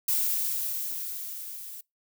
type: noise with level ramp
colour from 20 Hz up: violet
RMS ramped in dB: -25 to -42 dBFS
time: 0.08-1.81 s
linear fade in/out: 5 ms
effects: noise-tail reverb RT60 0.2 s tail -25 dB re dry